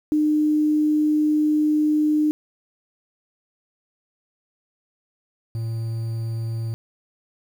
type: tone pair in turn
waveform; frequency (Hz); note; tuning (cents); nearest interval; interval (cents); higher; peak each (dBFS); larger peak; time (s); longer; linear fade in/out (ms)
sine / triangle; 303.3 / 113.61; D#4 / A#2; -44 / -44; octave + perfect fourth; 1700; first; -16 / -22; first; 0.12-2.31 / 5.55-6.74; first; 0
effects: 8-bit